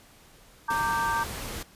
sine chord, G minor, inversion first, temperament equal with one note detuned, 920 / 1174.7 / 1568 Hz, Bb5 / D6 / G6, -23 / 0 / 0 cents, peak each -27 / -30 / -30 dBFS, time 0.68-1.24 s, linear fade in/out 10 ms
pink noise, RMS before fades -36 dBFS, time 0.7-1.63 s, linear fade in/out 5 ms
effects pink hiss -55 dBFS RMS until 1.75 s + resampled to 32000 Hz

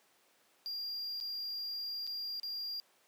triangle tone with dropouts, 4787 Hz, D8, 32 cents sharp, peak -36 dBFS, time 0.66-2.8 s, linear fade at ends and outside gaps 0 ms, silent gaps 1.202-1.21 / 2.068-2.074 / 2.398-2.432 s, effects pink hiss -68 dBFS RMS until 3.07 s + high-pass 400 Hz 12 dB/octave

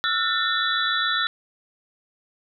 sine tone cluster, 1333 / 1440 / 1801 / 3464 / 3907 Hz, E6 / F#6 / A6 / A7 / B7, +19 / -47 / +40 / -28 / -19 cents, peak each -27 dBFS, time 0.04-1.27 s, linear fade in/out 0 ms, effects none

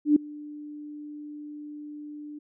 sine tone with ADSR envelope, 296.8 Hz, D4, 18 cents sharp, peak -13 dBFS, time 0.05-2.39 s, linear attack 110 ms, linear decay 5 ms, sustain -24 dB, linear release 10 ms, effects none

